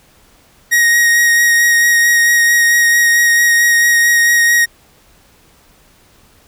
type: tone with vibrato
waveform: 45% pulse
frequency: 1880 Hz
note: A#6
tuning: 14 cents sharp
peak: -8 dBFS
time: 0.71-4.66 s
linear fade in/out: 20 ms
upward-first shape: sine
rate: 4.5 Hz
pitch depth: 14 cents each way
effects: pink hiss -49 dBFS RMS until 6.47 s